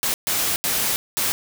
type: noise bursts at uneven times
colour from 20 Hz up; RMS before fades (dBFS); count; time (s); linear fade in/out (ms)
white; -22; 4; 0.03-0.14 / 0.27-0.56 / 0.64-0.96 / 1.17-1.32; 0
effects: none